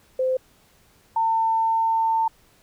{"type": "tone pair in turn", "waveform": "sine", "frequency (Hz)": [517, 900.2], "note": ["C5", "A5"], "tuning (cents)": [-21, 39], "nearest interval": "minor seventh", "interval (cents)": 960, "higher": "second", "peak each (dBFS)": [-19, -18], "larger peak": "second", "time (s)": [[0.19, 0.37], [1.16, 2.28]], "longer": "second", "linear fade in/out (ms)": 5, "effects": ["pink hiss -58 dBFS RMS until 2.62 s"]}